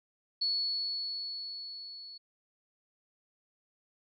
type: tone with level ramp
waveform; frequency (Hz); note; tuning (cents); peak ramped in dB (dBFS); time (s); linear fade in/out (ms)
sine; 4403; C#8; -13; -27 to -45; 0.41-2.18; 10
effects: none